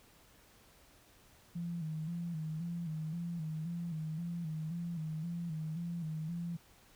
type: tone with vibrato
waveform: sine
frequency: 163.8 Hz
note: E3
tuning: 11 cents flat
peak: -36 dBFS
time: 1.55-6.57 s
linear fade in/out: 10 ms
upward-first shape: square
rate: 1.9 Hz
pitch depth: 75 cents each way
effects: pink hiss -63 dBFS RMS until 6.95 s